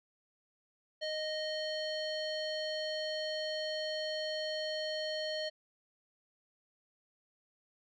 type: tone with low-pass filter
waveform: square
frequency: 620 Hz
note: D#5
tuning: 6 cents flat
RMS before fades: -37 dBFS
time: 1.01-5.5 s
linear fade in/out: 20 ms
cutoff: 4000 Hz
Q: 8.4
effects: none